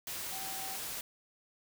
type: tone in noise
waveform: sine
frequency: 769 Hz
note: G5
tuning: 33 cents flat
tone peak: -45 dBFS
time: 0.32-0.76 s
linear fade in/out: 2 ms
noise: white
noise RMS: -40 dBFS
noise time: 0.07-1.01 s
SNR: -8 dB
effects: none